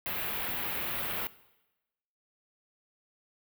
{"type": "band-stop noise", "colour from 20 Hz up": "white", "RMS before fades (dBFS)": -34, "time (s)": [0.06, 1.27], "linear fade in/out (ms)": 0, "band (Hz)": [3200, 14000], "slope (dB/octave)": 24, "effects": ["noise-tail reverb RT60 1.0 s tail -19 dB re dry"]}